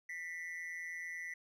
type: tone with amplitude modulation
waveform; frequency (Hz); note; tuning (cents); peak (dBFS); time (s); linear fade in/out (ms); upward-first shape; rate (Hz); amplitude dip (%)
triangle; 1975.5; B6; 0; -36; 0.09-1.34; 5; sine; 169; 75
effects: none